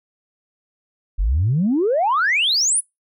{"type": "exponential sweep", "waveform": "sine", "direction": "up", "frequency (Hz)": [41.2, 10710], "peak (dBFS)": -14, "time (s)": [1.18, 2.81], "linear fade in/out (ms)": 20, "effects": ["noise-tail reverb RT60 0.2 s tail -26 dB re dry", "tanh soft clip ceiling -11 dBFS"]}